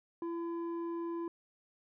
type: tone with low-pass filter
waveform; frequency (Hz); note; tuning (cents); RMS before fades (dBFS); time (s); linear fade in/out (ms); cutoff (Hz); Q
square; 337.5; E4; +41; -38; 0.22-1.28; 2; 750; 7.7
effects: none